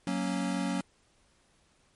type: chord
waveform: square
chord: F# major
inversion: none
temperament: equal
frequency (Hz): 185 / 233.1 / 277.2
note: F#3 / A#3 / C#4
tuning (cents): 0 / 0 / 0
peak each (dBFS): -33 / -36 / -34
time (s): 0.07-0.81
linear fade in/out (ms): 2
effects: pink hiss -67 dBFS RMS until 1.95 s + MP3 48 kbps